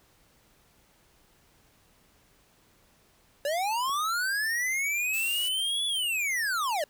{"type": "linear two-way sweep", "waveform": "square", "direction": "up then down", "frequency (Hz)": [554.4, 3452, 554.4], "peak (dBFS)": -27, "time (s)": [3.45, 6.84], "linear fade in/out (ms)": 2, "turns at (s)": 5.86}
{"type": "clicks", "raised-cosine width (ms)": 1, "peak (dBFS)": [-43, -34], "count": 2, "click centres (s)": [3.876, 3.895]}
{"type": "noise", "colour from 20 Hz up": "blue", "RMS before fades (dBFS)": -38, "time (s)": [5.13, 5.49], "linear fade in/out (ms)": 10}
{"effects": ["pink hiss -63 dBFS RMS until 6.89 s"]}